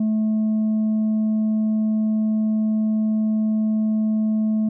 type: tone with tanh clipping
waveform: triangle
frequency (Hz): 216.9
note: A3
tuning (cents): -25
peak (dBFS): -18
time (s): 0-4.69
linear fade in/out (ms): 5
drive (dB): 7
effects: none